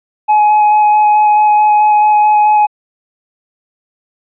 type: tone with vibrato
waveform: triangle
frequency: 844 Hz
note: G#5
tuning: 28 cents sharp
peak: -4 dBFS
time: 0.28-2.67 s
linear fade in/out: 20 ms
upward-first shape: square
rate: 4.6 Hz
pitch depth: 8 cents each way
effects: resampled to 8000 Hz